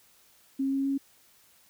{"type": "tone with pitch steps", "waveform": "sine", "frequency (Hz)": [270.4, 272.6, 274.8], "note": ["C#4", "C#4", "C#4"], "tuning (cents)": [-43, -29, -15], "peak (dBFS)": -25, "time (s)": [0.59, 0.98], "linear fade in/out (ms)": 10, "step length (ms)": 130, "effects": ["white hiss -61 dBFS RMS until 1.69 s"]}